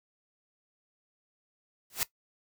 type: noise with exponential growth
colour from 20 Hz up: white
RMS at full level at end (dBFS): -24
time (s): 1.9-2.03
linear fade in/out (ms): 2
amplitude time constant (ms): 27
effects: noise-tail reverb RT60 0.1 s tail -17 dB re dry